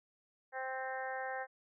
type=harmonic tone; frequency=261.6 Hz; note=C4; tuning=in tune; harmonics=2 / 3 / 4 / 5 / 6 / 7 / 8; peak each=-43 / -41 / -50 / -53 / -45 / -45 / -57 dBFS; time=0.52-1.47 s; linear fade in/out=50 ms; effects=none